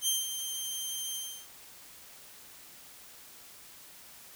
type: tone with ADSR envelope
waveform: 15% pulse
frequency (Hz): 3147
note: G7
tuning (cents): +6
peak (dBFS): -18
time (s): 0.01-1.48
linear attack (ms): 65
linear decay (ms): 180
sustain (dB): -9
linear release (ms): 330
effects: white hiss -52 dBFS RMS until 4.35 s